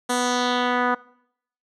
10% pulse tone with low-pass filter sweep, 246.9 Hz, B3, in tune, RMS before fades -22 dBFS, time 0.09-0.95 s, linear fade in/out 10 ms, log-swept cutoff 10000 to 1400 Hz, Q 1.8, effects noise-tail reverb RT60 0.7 s tail -22 dB re dry

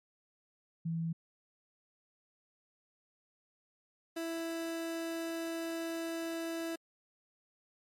sine / 30% pulse tone pair in turn, 164.81 / 330.5 Hz, E3 / E4, 0 / +5 cents, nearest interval octave, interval 1205 cents, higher second, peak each -32 / -33 dBFS, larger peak first, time 0.85-1.13 / 4.16-6.76 s, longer second, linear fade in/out 10 ms, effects MP3 64 kbps

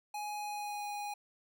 square tone with pitch glide, 835 to 823.5 Hz, G#5 to G#5, +9 to -15 cents, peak -38 dBFS, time 0.14-1.14 s, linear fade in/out 5 ms, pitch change -24 cents, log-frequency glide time 0.34-0.92 s, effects none

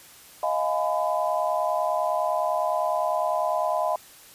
sine chord, F half-diminished seventh, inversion third, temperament just, 628.6 / 698.5 / 838.1 / 1005.8 Hz, Eb5 / F5 / Ab5 / Cb6, +18 / 0 / +16 / +31 cents, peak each -26 / -27 / -31 / -28 dBFS, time 0.43-3.96 s, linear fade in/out 2 ms, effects white hiss -49 dBFS RMS until 4.34 s + resampled to 32000 Hz

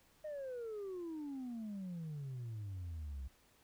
sine exponential sweep, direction down, 623 to 63.5 Hz, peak -39 dBFS, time 0.24-3.28 s, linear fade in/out 10 ms, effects tanh soft clip ceiling -40 dBFS + pink hiss -69 dBFS RMS until 3.63 s

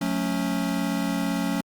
square chord, F# minor, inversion none, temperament equal with one note detuned, 181.61 / 220 / 277.2 Hz, F#3 / A3 / C#4, -32 / 0 / 0 cents, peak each -29 / -30 / -28 dBFS, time 0.01-1.61 s, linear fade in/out 5 ms, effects Opus 48 kbps

